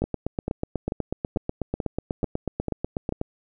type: two click trains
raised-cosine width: 2 ms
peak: -12 / -13 dBFS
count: 27 / 8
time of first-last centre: 0.02-3.214 / 0.04-3.124 s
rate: 8.14 / 2.27 Hz
effects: none